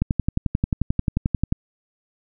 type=click train; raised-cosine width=5 ms; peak=-7 dBFS; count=18; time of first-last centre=0.02-1.524 s; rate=11.3 Hz; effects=none